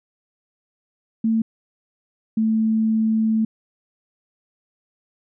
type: tone pair in turn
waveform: sine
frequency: 223.9 / 220.7 Hz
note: A3 / A3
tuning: +30 / +5 cents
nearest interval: unison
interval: 25 cents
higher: first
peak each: -16 dBFS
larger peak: neither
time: 1.24-1.42 / 2.37-3.45 s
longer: second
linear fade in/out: 5 ms
effects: none